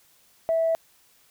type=tone; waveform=sine; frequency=655 Hz; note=E5; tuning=11 cents flat; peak=-19 dBFS; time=0.49-0.75 s; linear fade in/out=0 ms; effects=tanh soft clip ceiling -15 dBFS + white hiss -60 dBFS RMS until 1.3 s